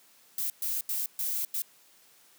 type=noise bursts at uneven times; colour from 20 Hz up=violet; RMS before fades=-31 dBFS; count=5; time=0.38-0.5 / 0.62-0.81 / 0.89-1.06 / 1.19-1.45 / 1.54-1.62 s; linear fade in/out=2 ms; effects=white hiss -60 dBFS RMS until 2.38 s + high-pass 150 Hz 12 dB/octave